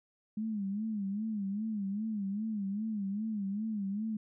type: tone with vibrato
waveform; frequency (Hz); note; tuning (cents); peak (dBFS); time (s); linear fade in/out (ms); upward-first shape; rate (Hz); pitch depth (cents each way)
sine; 207.7; G#3; 0; -32; 0.37-4.17; 5; sine; 2.5; 120
effects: none